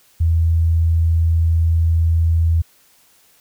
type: tone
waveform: sine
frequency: 82.41 Hz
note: E2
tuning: in tune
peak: -12 dBFS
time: 0.2-2.62 s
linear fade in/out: 10 ms
effects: white hiss -54 dBFS RMS until 3.4 s